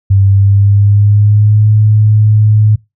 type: tone with pitch glide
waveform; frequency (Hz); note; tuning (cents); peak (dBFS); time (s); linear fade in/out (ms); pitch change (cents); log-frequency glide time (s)
sine; 98 to 106.87; G2 to A2; 0 to -50; -4; 0.1-2.76; 10; +150; 0.25-1.69
effects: noise-tail reverb RT60 0.2 s tail -22 dB re dry